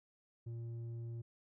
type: tone with low-pass filter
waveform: square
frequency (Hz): 116.54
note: A#2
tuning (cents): 0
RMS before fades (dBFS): -44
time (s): 0.46-1.22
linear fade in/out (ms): 10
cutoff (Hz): 240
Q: 1.5
effects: none